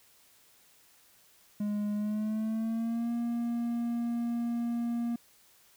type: tone with pitch glide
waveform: triangle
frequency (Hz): 207.6 to 235.7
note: G#3 to A#3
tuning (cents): 0 to +19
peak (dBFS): -27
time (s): 1.6-5.16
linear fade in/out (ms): 5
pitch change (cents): +219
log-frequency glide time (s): 1.94-3.12
effects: white hiss -62 dBFS RMS until 5.76 s